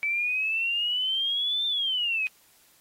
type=exponential two-way sweep; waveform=sine; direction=up then down; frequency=2300 to 3600 to 2490 Hz; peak=-24 dBFS; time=0.03-2.27 s; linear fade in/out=0 ms; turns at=1.66 s; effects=white hiss -60 dBFS RMS until 2.8 s + AAC 48 kbps